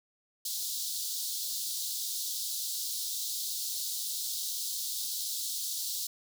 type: high-pass noise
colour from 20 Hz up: pink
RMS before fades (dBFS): -35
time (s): 0.45-6.07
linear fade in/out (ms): 5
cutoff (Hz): 3700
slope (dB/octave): 48
effects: none